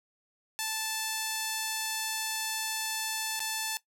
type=tone with dropouts; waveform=5% pulse; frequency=878 Hz; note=A5; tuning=4 cents flat; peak=-19 dBFS; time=0.59-3.77 s; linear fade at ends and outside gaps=0 ms; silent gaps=3.393-3.403 s; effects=noise-tail reverb RT60 0.1 s tail -17 dB re dry